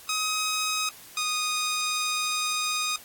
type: tone pair in turn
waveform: 10% pulse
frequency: 1263 / 1239.2 Hz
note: D#6 / D#6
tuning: +26 / -7 cents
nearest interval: unison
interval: 33 cents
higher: first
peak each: -17 dBFS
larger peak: neither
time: 0.09-0.89 / 1.17-2.96 s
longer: second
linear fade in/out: 2 ms
effects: white hiss -48 dBFS RMS until 3.04 s + AAC 64 kbps